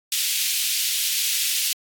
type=high-pass noise; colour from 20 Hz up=pink; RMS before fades=-23 dBFS; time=0.12-1.73 s; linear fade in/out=2 ms; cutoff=2700 Hz; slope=24 dB/octave; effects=AAC 64 kbps